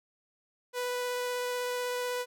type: tone with vibrato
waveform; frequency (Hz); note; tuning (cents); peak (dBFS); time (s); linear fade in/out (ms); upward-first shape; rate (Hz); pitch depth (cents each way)
sawtooth; 493.9; B4; 0; -27; 0.73-2.26; 50; triangle; 16; 8
effects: none